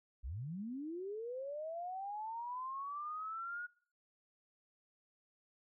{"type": "linear sweep", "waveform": "sine", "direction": "up", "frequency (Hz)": [49, 1456], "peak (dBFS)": -40, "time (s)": [0.23, 3.67], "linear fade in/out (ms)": 20, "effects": ["noise-tail reverb RT60 0.5 s tail -23 dB re dry"]}